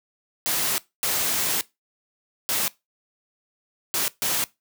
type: noise bursts at uneven times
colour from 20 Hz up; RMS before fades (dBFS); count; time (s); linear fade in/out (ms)
white; -24; 5; 0.46-0.78 / 1.03-1.61 / 2.49-2.68 / 3.94-4.08 / 4.22-4.44; 0
effects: noise-tail reverb RT60 0.2 s tail -20 dB re dry + high-pass 100 Hz 12 dB/octave